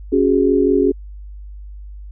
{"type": "chord", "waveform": "sine", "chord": "C# suspended fourth", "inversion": "none", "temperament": "equal", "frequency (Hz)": [277.2, 370, 415.3], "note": ["C#4", "F#4", "G#4"], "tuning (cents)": [0, 0, 0], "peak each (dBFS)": -16, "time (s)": [0.12, 0.92], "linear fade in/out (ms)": 10, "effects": ["added 50 Hz sine -31 dBFS peak until 2.11 s"]}